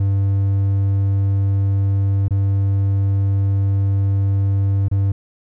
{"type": "tone with dropouts", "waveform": "triangle", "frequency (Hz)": 98.4, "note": "G2", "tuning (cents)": 7, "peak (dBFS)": -12, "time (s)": [0, 5.12], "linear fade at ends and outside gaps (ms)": 5, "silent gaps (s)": [[2.283, 2.307], [4.884, 4.913]], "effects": []}